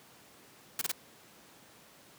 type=noise bursts; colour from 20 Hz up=white; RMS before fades=-32 dBFS; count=3; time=0.79-0.916 s; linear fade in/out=2 ms; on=24 ms; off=27 ms; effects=pink hiss -57 dBFS RMS until 2.18 s + high-pass 150 Hz 12 dB/octave